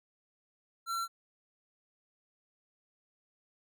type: tone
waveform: square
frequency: 1355 Hz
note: E6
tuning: 47 cents sharp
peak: -33 dBFS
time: 0.86-1.08 s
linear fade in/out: 50 ms
effects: none